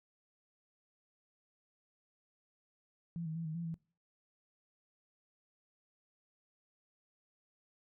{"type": "tone with pitch steps", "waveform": "sine", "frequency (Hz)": [169, 158.6, 165.9, 156.9, 169.6, 164.2], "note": ["E3", "D#3", "E3", "D#3", "E3", "E3"], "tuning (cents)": [43, 33, 11, 15, 50, -6], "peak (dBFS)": -37, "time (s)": [3.16, 3.742], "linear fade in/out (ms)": 0, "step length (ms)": 97, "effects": ["noise-tail reverb RT60 0.4 s tail -23 dB re dry"]}